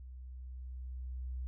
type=tone with level ramp; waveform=sine; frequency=63.2 Hz; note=B1; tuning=41 cents sharp; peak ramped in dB=-46 to -36 dBFS; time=0-1.47 s; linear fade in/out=0 ms; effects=none